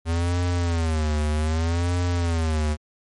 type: tone with vibrato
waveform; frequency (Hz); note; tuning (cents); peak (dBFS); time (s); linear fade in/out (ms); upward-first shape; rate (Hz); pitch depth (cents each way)
square; 81.7; E2; -15; -21; 0.05-2.77; 50; sine; 0.64; 140
effects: MP3 48 kbps